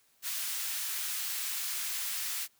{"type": "high-pass noise", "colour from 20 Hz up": "white", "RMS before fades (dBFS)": -35, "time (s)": [0.22, 2.48], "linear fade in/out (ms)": 50, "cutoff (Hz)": 1500, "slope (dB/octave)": 12, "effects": ["white hiss -68 dBFS RMS until 2.59 s"]}